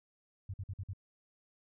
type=tone bursts; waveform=sine; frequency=96.5 Hz; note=G2; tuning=27 cents flat; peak=-37 dBFS; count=5; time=0.49-0.934 s; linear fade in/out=5 ms; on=48 ms; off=51 ms; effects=none